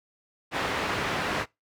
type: low-pass noise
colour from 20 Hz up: white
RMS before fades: -29 dBFS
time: 0.51-1.46 s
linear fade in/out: 50 ms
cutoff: 1900 Hz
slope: 12 dB/octave
effects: noise-tail reverb RT60 0.2 s tail -23 dB re dry + high-pass 60 Hz 12 dB/octave